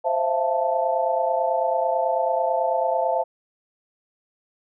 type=chord; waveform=sine; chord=F major seventh; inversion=second; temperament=equal with one note detuned; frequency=523.3 / 659.3 / 688.4 / 880 Hz; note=C5 / E5 / F5 / A5; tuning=0 / 0 / -25 / 0 cents; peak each=-25 dBFS; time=0.04-3.24 s; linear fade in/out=20 ms; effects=none